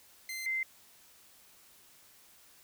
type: tone pair in turn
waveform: sawtooth / sine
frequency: 2077 / 2077 Hz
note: C7 / C7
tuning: -13 / -13 cents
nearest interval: unison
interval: 0 cents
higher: neither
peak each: -34 / -30 dBFS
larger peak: second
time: 0.29-0.46 / 0.46-0.63 s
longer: neither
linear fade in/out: 2 ms
effects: white hiss -60 dBFS RMS until 2.63 s